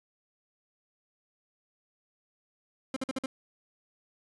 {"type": "tone bursts", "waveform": "30% pulse", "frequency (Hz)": 263.9, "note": "C4", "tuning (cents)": 15, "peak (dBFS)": -27, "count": 5, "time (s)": [2.94, 3.26], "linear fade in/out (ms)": 2, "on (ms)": 24, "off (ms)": 50, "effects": ["resampled to 24000 Hz"]}